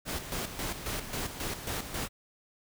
pink noise with tremolo, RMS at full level -34 dBFS, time 0.05-2.09 s, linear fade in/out 50 ms, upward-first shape square, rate 3.7 Hz, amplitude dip 60%, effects none

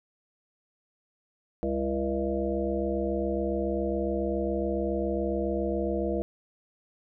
harmonic tone with a mistuned harmonic, 67.2 Hz, C2, 47 cents sharp, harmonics 1 / 3 / 5 / 7 / 9 / 10, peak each -34 / -33 / -31 / -32 / -34 / -37 dBFS, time 1.63-6.22 s, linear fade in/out 0 ms, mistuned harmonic 7, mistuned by +40 cents, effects none

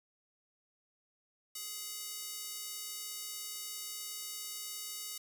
square tone with high-pass filter, 418.5 Hz, G#4, 13 cents sharp, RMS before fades -43 dBFS, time 1.55-5.18 s, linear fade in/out 5 ms, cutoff 5300 Hz, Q 0.76, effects none

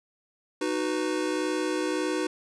square chord, B major, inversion first, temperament just, 308.7 / 370.4 / 493.9 Hz, D#4 / F#4 / B4, -14 / +2 / 0 cents, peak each -30 / -31 / -33 dBFS, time 0.61-2.27 s, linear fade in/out 5 ms, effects resampled to 22050 Hz + 9-bit

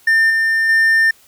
triangle tone with level steps, 1800 Hz, A6, 39 cents sharp, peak -8 / -11 / -8 dBFS, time 0.07-1.11 s, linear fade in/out 5 ms, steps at 0.3 / 0.69 s, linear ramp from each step 2 ms, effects white hiss -50 dBFS RMS until 1.27 s

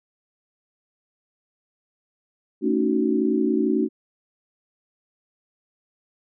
sine chord, D# half-diminished seventh, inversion second, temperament just, 224 / 280 / 311.1 / 373.4 Hz, A3 / C#4 / D#4 / F#4, +31 / +18 / 0 / +16 cents, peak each -24 dBFS, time 2.61-3.89 s, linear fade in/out 50 ms, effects none

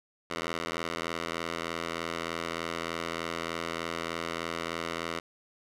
10% pulse tone with band-pass filter, 83.3 Hz, E2, 19 cents sharp, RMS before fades -35 dBFS, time 0.3-5.2 s, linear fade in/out 10 ms, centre 1900 Hz, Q 0.54, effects none

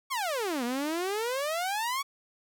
sawtooth exponential two-way sweep, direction down then up, 1142 to 233.1 to 1142 Hz, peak -25 dBFS, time 0.1-2.03 s, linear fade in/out 20 ms, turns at 0.64 s, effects none

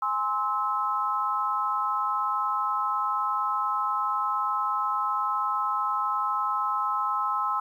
sine chord, Ab augmented, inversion none, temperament equal with one note detuned, 830.6 / 1046.5 / 1298.1 Hz, Ab5 / C6 / E6, 0 / 0 / -27 cents, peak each -32 / -28 / -27 dBFS, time 0.02-7.6 s, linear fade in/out 5 ms, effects 10-bit

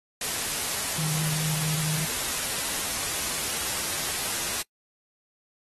sine tone in noise, 155.56 Hz, D#3, in tune, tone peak -28 dBFS, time 0.98-2.05 s, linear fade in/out 2 ms, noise white, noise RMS -29 dBFS, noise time 0.21-4.62 s, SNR -2 dB, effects noise-tail reverb RT60 0.1 s tail -26 dB re dry + AAC 32 kbps

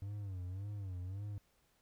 triangle tone with vibrato, 96.4 Hz, G2, 28 cents flat, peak -38 dBFS, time 0.02-1.38 s, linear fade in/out 0 ms, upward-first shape sine, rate 1.8 Hz, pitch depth 130 cents each way, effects pink hiss -74 dBFS RMS until 1.81 s

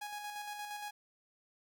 sawtooth tone with tremolo, 830 Hz, G#5, 1 cent flat, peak -36 dBFS, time 0.01-0.91 s, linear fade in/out 10 ms, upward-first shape square, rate 8.6 Hz, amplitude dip 35%, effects 12-bit

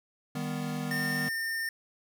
square chord, Eb augmented, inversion none, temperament equal with one note detuned, 155.56 / 199.19 / 246.9 Hz, Eb3 / G3 / B3, 0 / +28 / 0 cents, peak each -36 / -39 / -36 dBFS, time 0.35-1.29 s, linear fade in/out 5 ms
square tone, 1812 Hz, A#6, 50 cents flat, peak -31 dBFS, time 0.91-1.69 s, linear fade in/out 2 ms
effects none

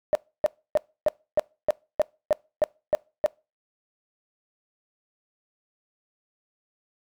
sine tone bursts, 608 Hz, D#5, 40 cents flat, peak -15 dBFS, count 11, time 0.13-3.261 s, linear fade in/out 0 ms, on 21 ms, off 290 ms, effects noise-tail reverb RT60 0.3 s tail -25 dB re dry + tanh soft clip ceiling -12 dBFS

